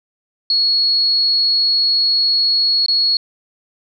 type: tone with dropouts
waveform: sine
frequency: 4341 Hz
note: C#8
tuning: 37 cents flat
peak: -12 dBFS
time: 0.5-3.17 s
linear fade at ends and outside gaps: 2 ms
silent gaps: 2.862-2.883 s
effects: none

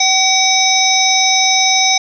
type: harmonic tone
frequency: 759 Hz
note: F#5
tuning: 44 cents sharp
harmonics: 1 / 3 / 5 / 7 / 8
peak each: -16 / -16 / -16 / -16 / -16 dBFS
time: 0-1.98 s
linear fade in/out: 5 ms
effects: none

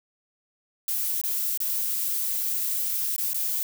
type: noise with dropouts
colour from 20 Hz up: violet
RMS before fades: -27 dBFS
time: 0.88-3.63 s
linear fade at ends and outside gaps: 1 ms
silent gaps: 1.214-1.237 / 1.575-1.603 / 3.163-3.181 / 3.333-3.344 s
effects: none

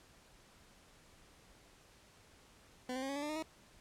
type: tone with pitch steps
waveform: 20% pulse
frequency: 252.3 / 260.7 / 269.5 / 278.5 / 287.8 / 297.4 / 307.4 / 317.7 Hz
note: B3 / C4 / C#4 / C#4 / D4 / D4 / D#4 / D#4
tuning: +37 / -6 / -49 / +8 / -35 / +22 / -21 / +36 cents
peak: -33 dBFS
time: 2.89-3.426 s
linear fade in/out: 2 ms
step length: 67 ms
effects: pink hiss -63 dBFS RMS until 3.8 s + low-pass 10000 Hz 12 dB/octave

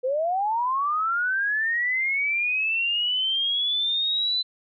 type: linear sweep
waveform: sine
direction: up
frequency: 491.2 to 4034 Hz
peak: -21 dBFS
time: 0.03-4.43 s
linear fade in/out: 20 ms
effects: MP3 48 kbps

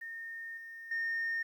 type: tone with level steps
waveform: sine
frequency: 1830 Hz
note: A#6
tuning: 32 cents flat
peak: -40 / -44 / -30 dBFS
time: 0.01-1.43 s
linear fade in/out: 10 ms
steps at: 0.57 / 0.91 s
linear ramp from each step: 5 ms
effects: tanh soft clip ceiling -29 dBFS + 11-bit

